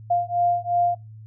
sine beating tone pair, 698.5 / 701.3 Hz, F5 / F5, 0 / +7 cents, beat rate 2.8 Hz, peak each -22 dBFS, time 0.1-0.95 s, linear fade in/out 10 ms, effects noise-tail reverb RT60 0.2 s tail -23 dB re dry + added 109 Hz sine -39 dBFS peak until 1.26 s

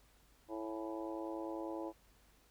harmonic tone with a mistuned harmonic, 110 Hz, A2, in tune, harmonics 3 / 4 / 5 / 6 / 7 / 8 / 9, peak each -42 / -50 / -46 / -51 / -54 / -50 / -52 dBFS, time 0.48-1.93 s, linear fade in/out 50 ms, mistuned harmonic 8, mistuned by -50 cents, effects added 50 Hz sine -69 dBFS peak until 2.5 s + pink hiss -69 dBFS RMS until 2.5 s

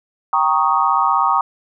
sine chord, Eb dominant seventh, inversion first, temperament equal, 784 / 932.3 / 1108.7 / 1244.5 Hz, G5 / Bb5 / Db6 / Eb6, 0 / 0 / 0 / 0 cents, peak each -20 / -18 / -18 / -18 dBFS, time 0.33-1.41 s, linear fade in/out 2 ms, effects none

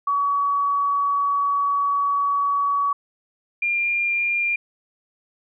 sine tone pair in turn, 1132 / 2399 Hz, C#6 / D7, +36 / +36 cents, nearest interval octave + minor second, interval 1300 cents, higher second, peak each -18 / -19 dBFS, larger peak first, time 0.07-2.93 / 3.62-4.56 s, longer first, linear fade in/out 5 ms, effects none

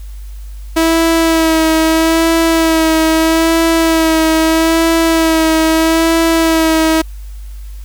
sawtooth tone with vibrato, 324.5 Hz, E4, 27 cents flat, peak -5 dBFS, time 0.76-7.02 s, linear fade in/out 10 ms, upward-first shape sine, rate 0.78 Hz, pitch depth 26 cents each way, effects added 50 Hz sine -25 dBFS peak until 7.84 s + white hiss -46 dBFS RMS until 7.84 s

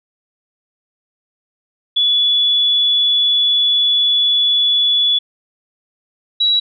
sine tone pair in turn, 3424 / 3896 Hz, A7 / B7, -48 / -24 cents, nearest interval major second, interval 224 cents, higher second, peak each -11 dBFS, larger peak neither, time 1.96-5.19 / 6.4-6.6 s, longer first, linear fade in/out 10 ms, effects none

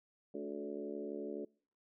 harmonic tone with a mistuned harmonic, 71.9 Hz, D2, 36 cents flat, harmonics 3 / 4 / 5 / 6 / 7 / 8 / 9, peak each -48 / -45 / -45 / -45 / -56 / -49 / -59 dBFS, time 0.34-1.45 s, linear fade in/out 5 ms, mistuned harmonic 5, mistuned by +24 cents, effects noise-tail reverb RT60 0.5 s tail -26 dB re dry

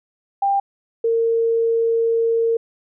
sine tone pair in turn, 794 / 458.1 Hz, G5 / A#4, +22 / -30 cents, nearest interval minor seventh, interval 952 cents, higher first, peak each -15 dBFS, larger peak neither, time 0.42-0.6 / 1.04-2.57 s, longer second, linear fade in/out 5 ms, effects none

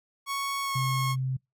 sawtooth tone with pitch glide, 1108.7 to 1087.8 Hz, C#6 to C#6, 0 to -33 cents, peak -25 dBFS, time 0.26-1.16 s, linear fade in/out 50 ms, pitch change -33 cents, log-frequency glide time 0.62-0.8 s
sine tone, 130.81 Hz, C3, in tune, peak -26 dBFS, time 0.75-1.37 s, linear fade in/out 10 ms
effects noise-tail reverb RT60 0.2 s tail -26 dB re dry

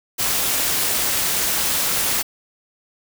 white noise with amplitude modulation, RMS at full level -18 dBFS, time 0.18-2.23 s, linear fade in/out 20 ms, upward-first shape sine, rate 293 Hz, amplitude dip 55%, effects none

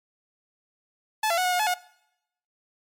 sawtooth tone with pitch steps, 866 / 677 / 734 / 726 / 719 / 857 / 722 Hz, A5 / E5 / F#5 / F#5 / F#5 / A5 / F#5, -28 / +46 / -14 / -33 / -50 / -46 / -43 cents, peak -18 dBFS, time 1.23-1.741 s, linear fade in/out 5 ms, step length 73 ms, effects noise-tail reverb RT60 0.8 s tail -21 dB re dry + MP3 64 kbps

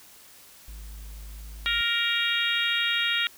triangle tone, 52.5 Hz, G#1, 19 cents sharp, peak -36 dBFS, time 0.68-1.81 s, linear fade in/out 0 ms
harmonic tone, 467.5 Hz, A#4, 5 cents sharp, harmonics 3 / 4 / 5 / 6 / 7 / 8, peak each -30 / -30 / -30 / -30 / -30 / -30 dBFS, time 1.66-3.27 s, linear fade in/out 0 ms
effects white hiss -51 dBFS RMS until 3.37 s

